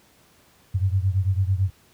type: beating tone pair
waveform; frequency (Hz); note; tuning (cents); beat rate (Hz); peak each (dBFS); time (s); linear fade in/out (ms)
sine; 92.6 / 101.6; F#2 / G#2; +2 / -38; 9; -20 / -23; 0.74-1.7; 10
effects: pink hiss -57 dBFS RMS until 1.93 s + high-pass 60 Hz 12 dB/octave